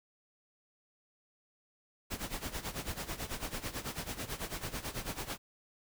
pink noise with tremolo, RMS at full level -37 dBFS, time 2.1-5.38 s, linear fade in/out 20 ms, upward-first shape sine, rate 9.1 Hz, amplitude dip 80%, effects none

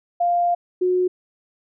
sine tone pair in turn, 698.5 / 364.3 Hz, F5 / F#4, 0 / -27 cents, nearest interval major seventh, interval 1127 cents, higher first, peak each -16 dBFS, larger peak neither, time 0.2-0.55 / 0.81-1.08 s, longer first, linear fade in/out 10 ms, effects none

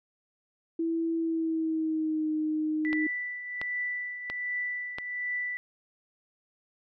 sine tone with pitch glide, 329.6 to 309.3 Hz, E4 to D#4, 0 to -10 cents, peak -26 dBFS, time 0.79-3.07 s, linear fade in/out 5 ms, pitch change -110 cents, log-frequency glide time 1.16-2.3 s
sine tone with tremolo, 1975.5 Hz, B6, in tune, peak -28 dBFS, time 2.85-5.57 s, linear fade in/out 0 ms, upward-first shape triangle, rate 1.3 Hz, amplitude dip 65%
click train, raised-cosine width 0.3 ms, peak -19 dBFS, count 4, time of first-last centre 2.93-4.985 s, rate 1.46 Hz
effects none

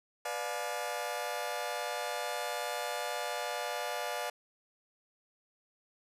sawtooth chord, B diminished seventh, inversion none, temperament just, 493.9 / 592.7 / 711.2 / 853.4 Hz, B4 / D5 / F5 / Ab5, 0 / +16 / +31 / +47 cents, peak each -38 / -35 / -35 / -37 dBFS, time 0.25-4.3 s, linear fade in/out 5 ms, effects resampled to 32000 Hz + 11-bit

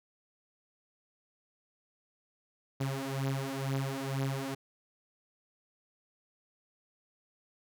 sawtooth beating tone pair, 134.5 / 136.6 Hz, C3 / C#3, +48 / -25 cents, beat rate 2.1 Hz, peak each -31 dBFS, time 2.8-4.55 s, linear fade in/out 10 ms, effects none

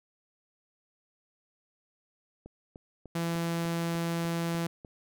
click train, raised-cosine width 2 ms, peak -32 dBFS, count 9, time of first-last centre 2.46-4.848 s, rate 3.35 Hz
sawtooth tone, 168.1 Hz, E3, 34 cents sharp, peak -25 dBFS, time 3.15-4.67 s, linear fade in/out 5 ms
effects none

